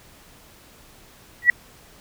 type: tone with exponential growth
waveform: sine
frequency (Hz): 1937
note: B6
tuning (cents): -34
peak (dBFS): -5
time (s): 1.42-1.5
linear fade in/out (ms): 2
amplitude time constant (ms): 17
effects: pink hiss -50 dBFS RMS until 2 s